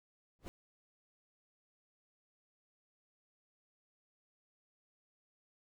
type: noise with exponential growth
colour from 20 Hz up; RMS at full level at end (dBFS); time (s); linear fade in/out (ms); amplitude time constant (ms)
brown; -39; 0.39-0.48; 0; 18
effects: none